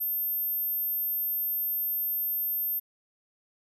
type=tone; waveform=sine; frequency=13290 Hz; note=G#9; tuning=in tune; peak=-24 dBFS; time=0-2.8 s; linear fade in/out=20 ms; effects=tanh soft clip ceiling -26 dBFS